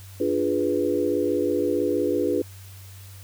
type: chord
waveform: sine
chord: D diminished seventh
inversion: none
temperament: equal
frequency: 293.7 / 349.2 / 415.3 / 493.9 Hz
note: D4 / F4 / Ab4 / Cb5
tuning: 0 / 0 / 0 / 0 cents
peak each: -26 dBFS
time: 0.2-2.42 s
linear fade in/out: 5 ms
effects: added 96 Hz sine -41 dBFS peak until 3.23 s + white hiss -49 dBFS RMS until 3.23 s